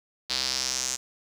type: tone with band-pass filter sweep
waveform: square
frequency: 64.8 Hz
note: C2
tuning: 16 cents flat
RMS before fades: -29 dBFS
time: 0.29-0.97 s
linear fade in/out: 20 ms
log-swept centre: 4400 to 6700 Hz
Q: 3.7
effects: 8-bit